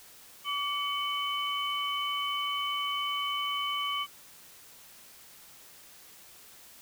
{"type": "tone cluster", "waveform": "sine", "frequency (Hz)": [1153, 2238, 3025], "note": ["D6", "C#7", "F#7"], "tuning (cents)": [-32, 16, 38], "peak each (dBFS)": [-32, -38, -33], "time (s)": [0.44, 4.07], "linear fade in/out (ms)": 50, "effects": ["white hiss -53 dBFS RMS until 6.81 s"]}